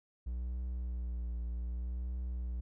triangle tone with vibrato, 60.3 Hz, B1, 41 cents flat, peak -33 dBFS, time 0.26-2.61 s, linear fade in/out 10 ms, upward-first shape triangle, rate 0.65 Hz, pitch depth 52 cents each way, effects none

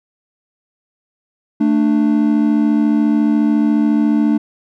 triangle tone pair together, 221.6 / 295.8 Hz, A3 / D4, +13 / +13 cents, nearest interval perfect fourth, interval 500 cents, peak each -12 dBFS, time 1.6-4.38 s, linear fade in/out 10 ms, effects none

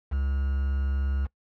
triangle tone with quantisation, 68.5 Hz, C#2, 20 cents flat, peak -22 dBFS, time 0.11-1.27 s, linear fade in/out 20 ms, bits 7, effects noise-tail reverb RT60 0.1 s tail -22 dB re dry + low-pass 2000 Hz 12 dB/octave

